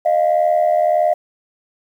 sine tone pair together, 616.9 / 698.5 Hz, D#5 / F5, -15 / 0 cents, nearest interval major second, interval 215 cents, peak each -14 dBFS, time 0.05-1.14 s, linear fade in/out 10 ms, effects tanh soft clip ceiling -7 dBFS + 8-bit

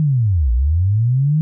sine linear two-way sweep, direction down then up, 159.1 to 55.9 to 159.1 Hz, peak -12 dBFS, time 0-1.41 s, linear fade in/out 0 ms, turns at 0.52 s, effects none

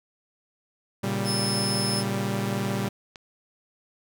sawtooth chord, G diminished, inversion first, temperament equal, 116.54 / 138.59 / 196 Hz, Bb2 / Db3 / G3, 0 / 0 / 0 cents, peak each -26 / -29 / -24 dBFS, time 1.03-2.89 s, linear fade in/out 10 ms
30% pulse tone, 5230 Hz, E8, 15 cents flat, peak -23 dBFS, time 1.24-2.04 s, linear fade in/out 50 ms
click, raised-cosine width 0.2 ms, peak -24 dBFS, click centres 3.158 s
effects none

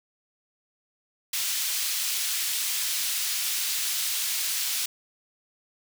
pink high-pass noise, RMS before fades -28 dBFS, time 1.33-4.86 s, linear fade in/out 5 ms, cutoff 3300 Hz, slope 12 dB/octave, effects none

